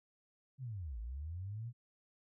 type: linear two-way sweep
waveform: sine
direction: down then up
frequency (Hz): 138.59 to 52.3 to 123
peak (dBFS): -40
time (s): 0.58-1.73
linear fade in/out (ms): 50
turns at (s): 0.99
effects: none